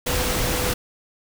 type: tone in noise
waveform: sine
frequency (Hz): 498.5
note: B4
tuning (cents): +16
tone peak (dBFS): -29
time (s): 0.06-0.74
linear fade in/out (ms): 10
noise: pink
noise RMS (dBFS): -23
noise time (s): 0.06-0.74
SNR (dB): -9
effects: none